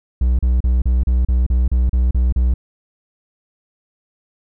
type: tone bursts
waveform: triangle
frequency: 61.74 Hz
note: B1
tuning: in tune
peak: -10 dBFS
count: 11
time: 0.21-2.54 s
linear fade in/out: 5 ms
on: 180 ms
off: 35 ms
effects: none